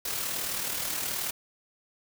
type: noise with amplitude modulation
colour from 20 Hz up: white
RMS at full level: -30 dBFS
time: 0.05-1.31 s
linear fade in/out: 5 ms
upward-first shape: sine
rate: 38.8 Hz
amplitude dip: 45%
effects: none